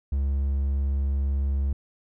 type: tone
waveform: triangle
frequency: 69 Hz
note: C#2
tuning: 7 cents flat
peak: -20 dBFS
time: 0.12-1.73 s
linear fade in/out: 5 ms
effects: none